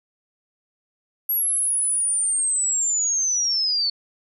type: linear sweep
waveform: sine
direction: down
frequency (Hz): 11590 to 4418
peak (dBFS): -19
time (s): 1.29-3.9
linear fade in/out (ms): 5
effects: none